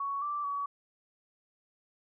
sine tone with pitch steps, 1116 / 1171 / 1133 Hz, C#6 / D6 / C#6, +11 / -5 / +37 cents, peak -31 dBFS, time 0-0.66 s, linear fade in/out 5 ms, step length 220 ms, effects none

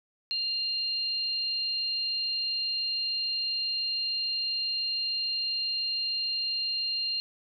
sine tone pair together, 2796 / 4189 Hz, F7 / C8, +1 / +1 cents, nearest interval perfect fifth, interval 700 cents, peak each -36 / -28 dBFS, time 0.31-7.2 s, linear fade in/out 0 ms, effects none

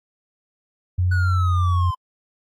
sine tone with pitch glide, 90.5 to 88.54 Hz, F#2 to F2, -38 to +24 cents, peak -16 dBFS, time 0.98-1.91 s, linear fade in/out 10 ms, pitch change -38 cents, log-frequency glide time 1.37-1.74 s
triangle exponential sweep, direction down, 1487 to 1021 Hz, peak -23 dBFS, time 1.11-1.95 s, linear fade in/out 10 ms
effects AAC 64 kbps

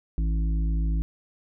harmonic tone, 54.1 Hz, A1, 29 cents flat, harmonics 1 / 3 / 5 / 6, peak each -22 / -32 / -40 / -44 dBFS, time 0.18-1.02 s, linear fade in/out 0 ms, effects none

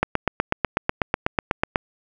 click train, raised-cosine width 0.5 ms, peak -3 dBFS, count 15, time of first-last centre 0.03-1.758 s, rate 8.1 Hz, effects none

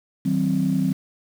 sine chord, C diminished, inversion first, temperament just, 156.98 / 188.37 / 261.6 Hz, Eb3 / Gb3 / C4, +16 / +31 / 0 cents, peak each -24 / -21 / -22 dBFS, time 0.25-0.93 s, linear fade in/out 10 ms, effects tanh soft clip ceiling -11 dBFS + 7-bit

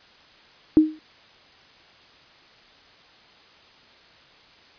sine tone with exponential decay, 311.1 Hz, D#4, in tune, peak -7 dBFS, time 0.77-0.99 s, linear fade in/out 0 ms, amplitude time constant 47 ms, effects white hiss -52 dBFS RMS until 4.78 s + resampled to 11025 Hz

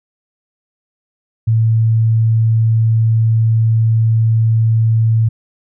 sine tone, 112.5 Hz, A2, 39 cents sharp, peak -9 dBFS, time 1.47-5.29 s, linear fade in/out 10 ms, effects none

